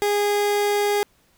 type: tone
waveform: 30% pulse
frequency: 411 Hz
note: G#4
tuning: 18 cents flat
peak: -16 dBFS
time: 0.02-1.03 s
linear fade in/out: 0 ms
effects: pink hiss -61 dBFS RMS until 1.37 s